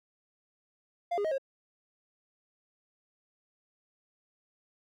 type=tone with pitch steps; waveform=triangle; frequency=695 / 408.9 / 630 / 540 Hz; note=F5 / G#4 / D#5 / C#5; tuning=-9 / -27 / +21 / -45 cents; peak=-26 dBFS; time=1.11-1.382 s; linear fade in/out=10 ms; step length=68 ms; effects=none